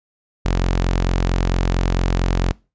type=tone; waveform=sawtooth; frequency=44.43 Hz; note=F1; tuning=31 cents sharp; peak=-12 dBFS; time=0.45-2.52 s; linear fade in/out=10 ms; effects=noise-tail reverb RT60 0.3 s tail -24 dB re dry + resampled to 16000 Hz